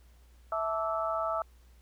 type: harmonic tone with a mistuned harmonic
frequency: 218.7 Hz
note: A3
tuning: 10 cents flat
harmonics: 3 / 4 / 5 / 6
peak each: -32 / -38 / -37 / -33 dBFS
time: 0.52-1.42 s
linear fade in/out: 2 ms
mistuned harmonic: 5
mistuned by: +100 cents
effects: added 60 Hz sine -55 dBFS peak until 1.81 s + pink hiss -67 dBFS RMS until 1.81 s

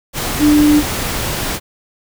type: tone in noise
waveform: sine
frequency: 297.9 Hz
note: D4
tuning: 25 cents sharp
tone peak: -7 dBFS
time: 0.39-0.83 s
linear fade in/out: 50 ms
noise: pink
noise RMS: -20 dBFS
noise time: 0.13-1.6 s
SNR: +10 dB
effects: none

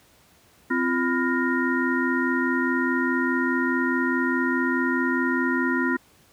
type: tone cluster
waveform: sine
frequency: 259.1 / 343.9 / 996 / 1413 / 1854 Hz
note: C4 / F4 / B5 / F6 / A#6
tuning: -17 / -27 / +14 / +20 / -10 cents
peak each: -24 / -27 / -31 / -28 / -28 dBFS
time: 0.7-5.97 s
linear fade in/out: 10 ms
effects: pink hiss -57 dBFS RMS until 6.32 s + high-pass 60 Hz 12 dB/octave

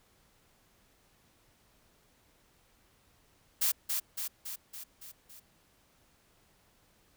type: noise with echo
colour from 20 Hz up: blue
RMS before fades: -28 dBFS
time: 3.61-3.72 s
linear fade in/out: 10 ms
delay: 280 ms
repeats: 6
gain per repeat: -4 dB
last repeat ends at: 5.4 s
effects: pink hiss -67 dBFS RMS until 7.16 s

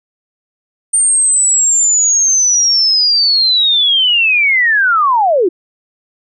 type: linear sweep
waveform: sine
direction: down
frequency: 8870 to 324.2 Hz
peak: -8 dBFS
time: 0.93-5.49 s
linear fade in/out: 10 ms
effects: none

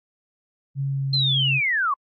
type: tone with pitch glide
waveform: sine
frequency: 137.9 to 134.91 Hz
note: C#3 to C#3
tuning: -9 to -47 cents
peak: -22 dBFS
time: 0.75-1.61 s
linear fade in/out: 50 ms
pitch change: -38 cents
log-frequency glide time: 0.86-1.26 s
type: linear sweep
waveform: sine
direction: down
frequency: 4186 to 1066 Hz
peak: -19 dBFS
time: 1.13-1.94 s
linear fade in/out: 5 ms
effects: AAC 48 kbps

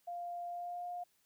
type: tone with pitch glide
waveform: sine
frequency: 698.5 to 708.3 Hz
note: F5 to F5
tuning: 0 to +24 cents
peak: -39 dBFS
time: 0.07-1.04 s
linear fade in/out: 10 ms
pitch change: +24 cents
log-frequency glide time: 0.47-0.86 s
effects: white hiss -74 dBFS RMS until 1.25 s

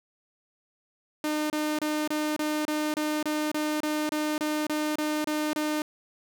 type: tone bursts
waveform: sawtooth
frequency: 303.8 Hz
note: D#4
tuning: 41 cents flat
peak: -22 dBFS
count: 16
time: 1.24-5.82 s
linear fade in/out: 2 ms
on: 260 ms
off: 28 ms
effects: none

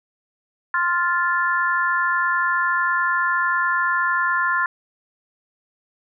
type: chord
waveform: sine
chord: F major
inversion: second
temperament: just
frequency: 1047.7 / 1396.9 / 1746.1 Hz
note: C6 / F6 / A6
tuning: +2 / 0 / -14 cents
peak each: -22 dBFS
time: 0.74-4.66 s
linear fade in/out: 2 ms
effects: none

